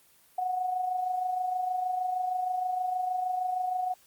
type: tone with amplitude modulation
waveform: sine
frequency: 735 Hz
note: F#5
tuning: 12 cents flat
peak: -25 dBFS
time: 0.38-3.94 s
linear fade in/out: 5 ms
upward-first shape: sine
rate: 26.4 Hz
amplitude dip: 50%
effects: white hiss -61 dBFS RMS until 4.06 s + Opus 24 kbps